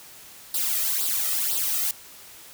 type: noise with flanger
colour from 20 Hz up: blue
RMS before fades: -25 dBFS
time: 0.54-1.91 s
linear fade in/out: 2 ms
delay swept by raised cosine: 0.22 to 1.62 ms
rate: 2 Hz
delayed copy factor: +0.8
effects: white hiss -46 dBFS RMS until 2.53 s